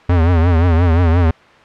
square tone with vibrato, 85 Hz, F2, 46 cents flat, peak -10 dBFS, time 0.09-1.31 s, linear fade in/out 5 ms, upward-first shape triangle, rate 5.7 Hz, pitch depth 120 cents each way, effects white hiss -43 dBFS RMS until 1.64 s + low-pass 2000 Hz 12 dB/octave

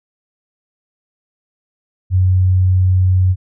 sine tone, 92.5 Hz, F#2, in tune, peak -9 dBFS, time 2.1-3.36 s, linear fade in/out 50 ms, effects none

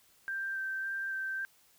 sine tone with vibrato, 1568 Hz, G6, in tune, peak -33 dBFS, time 0.28-1.45 s, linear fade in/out 0 ms, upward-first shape square, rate 1.8 Hz, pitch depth 11 cents each way, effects white hiss -65 dBFS RMS until 1.78 s

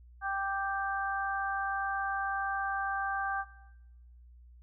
harmonic tone, 392.4 Hz, G4, 2 cents sharp, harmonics 2 / 3 / 4, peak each -34 / -37 / -34 dBFS, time 0.21-3.45 s, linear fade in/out 50 ms, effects noise-tail reverb RT60 0.9 s tail -18 dB re dry + added 60 Hz sine -52 dBFS peak until 4.62 s

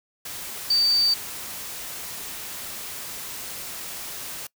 sine tone in noise, 4614 Hz, D8, 31 cents flat, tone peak -17 dBFS, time 0.7-1.14 s, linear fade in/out 5 ms, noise white, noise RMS -35 dBFS, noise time 0.25-4.47 s, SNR +15 dB, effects noise-tail reverb RT60 0.1 s tail -22 dB re dry

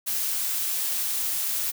blue noise, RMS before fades -27 dBFS, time 0.06-1.72 s, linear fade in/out 20 ms, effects none

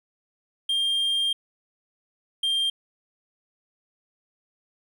triangle tone pair in turn, 3200 / 3188 Hz, G7 / G7, +35 / +28 cents, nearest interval unison, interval 7 cents, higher first, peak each -20 dBFS, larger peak neither, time 0.69-1.33 / 2.43-2.7 s, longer first, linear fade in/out 5 ms, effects none

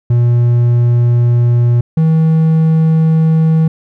triangle tone pair in turn, 120 / 160.18 Hz, B2 / E3, -49 / -49 cents, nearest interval perfect fourth, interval 500 cents, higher second, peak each -5 dBFS, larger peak neither, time 0.1-1.81 / 1.97-3.68 s, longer neither, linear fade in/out 5 ms, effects none

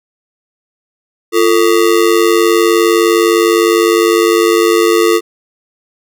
square ring-modulated tone, 395.2 Hz, G4, 14 cents sharp, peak -5 dBFS, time 1.32-5.21 s, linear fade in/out 50 ms, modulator 49.9 Hz, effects none

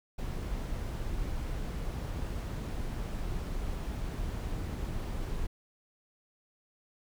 brown noise, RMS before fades -35 dBFS, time 0.18-5.47 s, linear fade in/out 10 ms, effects none

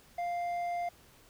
sine tone with hard clipping, 698.5 Hz, F5, in tune, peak -33 dBFS, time 0.18-0.89 s, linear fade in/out 5 ms, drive 5 dB, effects pink hiss -60 dBFS RMS until 1.29 s

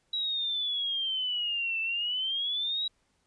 sine exponential two-way sweep, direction down then up, 3889 to 2648 to 3889 Hz, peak -28 dBFS, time 0.13-2.88 s, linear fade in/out 5 ms, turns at 1.81 s, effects pink hiss -72 dBFS RMS until 3.26 s + resampled to 22050 Hz

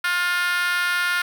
5% pulse tone with high-pass filter, 354.2 Hz, F4, 24 cents sharp, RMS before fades -22 dBFS, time 0.04-1.22 s, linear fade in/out 5 ms, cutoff 1400 Hz, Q 4.6, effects 8-bit

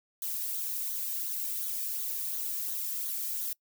violet noise with flanger, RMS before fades -34 dBFS, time 0.22-3.53 s, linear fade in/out 2 ms, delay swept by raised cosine 0.38 to 1.48 ms, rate 2.8 Hz, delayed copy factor -0.5, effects noise-tail reverb RT60 0.1 s tail -24 dB re dry

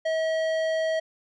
sine tone with tanh clipping, 641 Hz, E5, 49 cents flat, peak -25 dBFS, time 0.05-1 s, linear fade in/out 10 ms, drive 14 dB, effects none

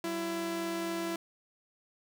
sawtooth tone pair together, 189.2 / 334.4 Hz, F#3 / E4, +39 / +25 cents, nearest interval minor seventh, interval 986 cents, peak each -38 / -29 dBFS, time 0.04-1.16 s, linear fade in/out 2 ms, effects none

